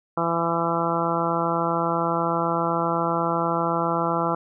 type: harmonic tone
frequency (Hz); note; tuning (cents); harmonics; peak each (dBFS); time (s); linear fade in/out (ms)
167.9; E3; +32; 1 / 2 / 3 / 4 / 5 / 6 / 7 / 8; -29 / -29 / -29 / -29 / -29 / -29 / -29 / -29; 0.17-4.35; 5
effects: none